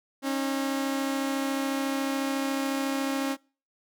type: tone pair together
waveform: sawtooth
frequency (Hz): 271.8 / 305.8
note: C#4 / D#4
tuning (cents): -34 / -30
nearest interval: major second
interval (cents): 204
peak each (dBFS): -23 / -31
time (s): 0.22-3.37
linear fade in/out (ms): 50
effects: noise-tail reverb RT60 0.4 s tail -26 dB re dry